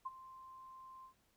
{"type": "tone with ADSR envelope", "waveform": "sine", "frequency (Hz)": 1046.5, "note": "C6", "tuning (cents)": 0, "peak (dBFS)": -37, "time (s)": [0.05, 1.14], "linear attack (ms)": 13, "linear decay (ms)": 29, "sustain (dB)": -15, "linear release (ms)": 99, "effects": ["pink hiss -75 dBFS RMS until 1.36 s"]}